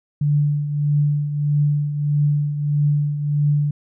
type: tone with tremolo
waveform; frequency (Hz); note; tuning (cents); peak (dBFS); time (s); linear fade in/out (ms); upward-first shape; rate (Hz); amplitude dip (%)
sine; 146.6; D3; -3; -13; 0.21-3.71; 5; triangle; 1.6; 65
effects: none